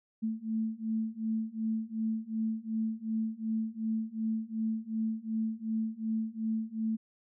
sine beating tone pair, 220 / 222.7 Hz, A3 / A3, 0 / +21 cents, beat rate 2.7 Hz, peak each -34 / -33 dBFS, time 0.22-6.97 s, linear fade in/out 20 ms, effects none

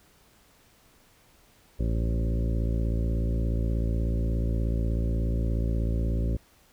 harmonic tone with a mistuned harmonic, 56.6 Hz, A1, 50 cents sharp, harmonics 1 / 2 / 3 / 4 / 5 / 6 / 7 / 9 / 10, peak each -25 / -31 / -35 / -37 / -39 / -41 / -42 / -44 / -45 dBFS, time 1.79-6.37 s, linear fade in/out 10 ms, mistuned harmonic 1, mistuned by +31 cents, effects pink hiss -60 dBFS RMS until 6.72 s

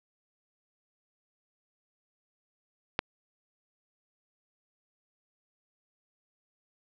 click, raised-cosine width 0.3 ms, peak -9 dBFS, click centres 2.991 s, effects low-pass 5000 Hz 12 dB/octave

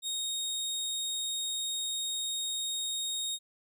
25% pulse tone, 3729 Hz, A#7, in tune, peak -28 dBFS, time 0.02-3.39 s, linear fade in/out 50 ms, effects none

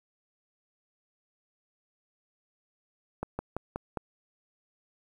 slowing click train, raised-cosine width 1 ms, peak -18 dBFS, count 5, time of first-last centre 3.23-3.973 s, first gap 160 ms, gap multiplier 1.1, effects 9-bit

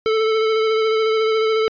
square tone with vibrato, 440 Hz, A4, in tune, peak -16 dBFS, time 0.06-1.68 s, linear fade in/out 0 ms, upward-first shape sine, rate 14 Hz, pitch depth 21 cents each way, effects resampled to 11025 Hz

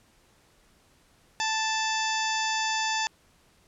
harmonic tone with a mistuned harmonic, 880 Hz, A5, in tune, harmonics 1 / 2 / 3 / 4 / 5 / 6 / 7 / 8, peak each -29 / -32 / -34 / -35 / -36 / -37 / -37 / -38 dBFS, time 1.4-3.07 s, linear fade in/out 0 ms, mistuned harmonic 5, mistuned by +93 cents, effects pink hiss -62 dBFS RMS until 3.67 s + low-pass 11000 Hz 12 dB/octave

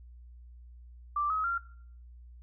sine tone with pitch steps, 1174.7 / 1273.6 / 1380.9 Hz, D6 / D#6 / F6, 0 / +40 / -20 cents, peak -27 dBFS, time 1.16-1.58 s, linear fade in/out 5 ms, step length 140 ms, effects noise-tail reverb RT60 0.5 s tail -18 dB re dry + added 60 Hz sine -48 dBFS peak until 2.42 s

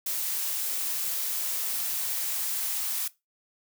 blue noise with high-pass filter sweep, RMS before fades -30 dBFS, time 0.06-3.08 s, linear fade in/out 5 ms, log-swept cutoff 310 to 810 Hz, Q 1.4, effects noise-tail reverb RT60 0.2 s tail -18 dB re dry

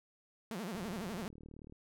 sawtooth tone with vibrato, 199.5 Hz, G3, 31 cents sharp, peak -35 dBFS, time 0.51-1.28 s, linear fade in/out 0 ms, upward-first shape sine, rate 12 Hz, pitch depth 270 cents each way
click train, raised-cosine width 3 ms, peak -39 dBFS, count 38, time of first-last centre 0.75-1.724 s, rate 38 Hz
effects none

